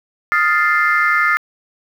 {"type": "chord", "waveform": "sine", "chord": "F dominant seventh", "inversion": "third", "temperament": "equal", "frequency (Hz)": [1244.5, 1396.9, 1760, 2093], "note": ["Eb6", "F6", "A6", "C7"], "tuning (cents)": [0, 0, 0, 0], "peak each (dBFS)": -17, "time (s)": [0.32, 1.37], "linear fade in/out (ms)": 0, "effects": ["tanh soft clip ceiling -4 dBFS", "7-bit"]}